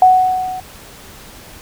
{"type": "tone with level ramp", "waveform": "sine", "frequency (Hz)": 742, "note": "F#5", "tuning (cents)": 5, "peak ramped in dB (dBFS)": [-3, -23], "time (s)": [0.02, 0.6], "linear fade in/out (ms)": 2, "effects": ["pink hiss -38 dBFS RMS until 1.61 s"]}